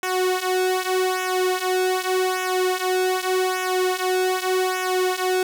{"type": "tone with flanger", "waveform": "sawtooth", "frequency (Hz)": 370, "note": "F#4", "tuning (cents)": 0, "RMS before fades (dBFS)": -22, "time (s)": [0.03, 5.43], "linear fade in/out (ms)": 2, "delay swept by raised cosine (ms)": [0.22, 3.72], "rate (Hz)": 0.84, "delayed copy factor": -0.8, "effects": []}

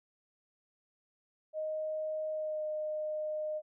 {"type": "tone with pitch glide", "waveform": "sine", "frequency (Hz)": [622.3, 613.7], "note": ["D#5", "D#5"], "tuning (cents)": [0, -24], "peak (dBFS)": -33, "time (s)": [1.53, 3.62], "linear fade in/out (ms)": 50, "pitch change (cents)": -24, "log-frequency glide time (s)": [2.31, 2.65], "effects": []}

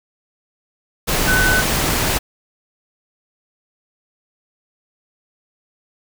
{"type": "tone in noise", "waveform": "sine", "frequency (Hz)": 1506, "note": "F#6", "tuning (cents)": 30, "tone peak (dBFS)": -15, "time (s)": [1.27, 1.62], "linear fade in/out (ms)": 20, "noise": "pink", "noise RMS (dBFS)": -18, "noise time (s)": [1.07, 2.19], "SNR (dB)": 0, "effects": []}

